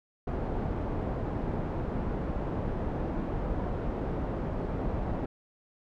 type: low-pass noise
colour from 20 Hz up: pink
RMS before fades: -32 dBFS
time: 0.27-5.26 s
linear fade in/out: 5 ms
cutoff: 740 Hz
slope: 12 dB/octave
effects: none